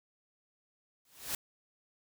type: noise with exponential growth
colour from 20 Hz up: white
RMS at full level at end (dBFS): -32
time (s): 1.05-1.35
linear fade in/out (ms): 2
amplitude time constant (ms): 64
effects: none